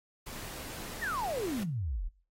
pink noise, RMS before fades -43 dBFS, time 0.26-1.64 s, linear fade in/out 10 ms
sine exponential sweep, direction down, 1975.5 to 34.96 Hz, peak -31 dBFS, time 1.01-2.09 s, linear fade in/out 20 ms
effects noise-tail reverb RT60 0.4 s tail -19 dB re dry + AAC 48 kbps

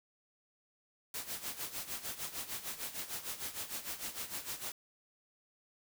white noise with tremolo, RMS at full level -39 dBFS, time 1.14-4.72 s, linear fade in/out 2 ms, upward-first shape sine, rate 6.6 Hz, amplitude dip 75%, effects none

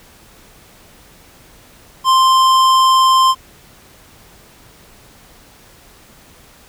sine tone with hard clipping, 1046.5 Hz, C6, in tune, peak -10 dBFS, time 2.04-3.35 s, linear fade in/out 50 ms, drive 14 dB, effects pink hiss -45 dBFS RMS until 6.68 s

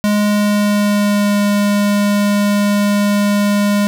square tone with pitch glide, 207.7 to 204.4 Hz, G#3 to G#3, 0 to -27 cents, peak -12 dBFS, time 0.04-3.87 s, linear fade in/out 0 ms, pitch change -27 cents, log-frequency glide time 0.19-1.4 s, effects none

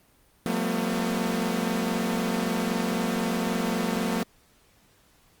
sawtooth tone cluster, 179.9 / 201.2 / 226 / 249.9 Hz, F#3 / G3 / A3 / B3, -48 / +45 / +47 / +21 cents, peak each -26 / -32 / -24 / -28 dBFS, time 0.46-4.23 s, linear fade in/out 0 ms, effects pink hiss -61 dBFS RMS until 5.4 s + Opus 32 kbps

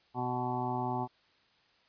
harmonic tone with a mistuned harmonic, 124.5 Hz, B2, 14 cents sharp, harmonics 1 / 2 / 3 / 5 / 6 / 7 / 8 / 9, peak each -38 / -38 / -40 / -46 / -37 / -36 / -44 / -45 dBFS, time 0.14-1.08 s, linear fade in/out 50 ms, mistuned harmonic 8, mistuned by +22 cents, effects white hiss -67 dBFS RMS until 1.88 s + resampled to 11025 Hz

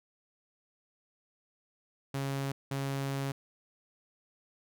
sawtooth tone bursts at uneven times, 137.4 Hz, C#3, 15 cents flat, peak -28 dBFS, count 2, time 2.14-2.52 / 2.71-3.32 s, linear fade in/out 5 ms, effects none

